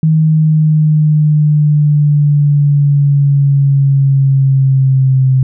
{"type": "exponential sweep", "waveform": "sine", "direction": "down", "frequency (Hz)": [158.3, 130.81], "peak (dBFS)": -6, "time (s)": [0.03, 5.43], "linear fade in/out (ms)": 2, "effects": []}